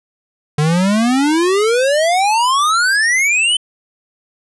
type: exponential sweep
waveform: square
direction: up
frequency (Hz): 146 to 3091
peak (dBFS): -12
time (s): 0.58-3.57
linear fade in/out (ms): 5
effects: resampled to 24000 Hz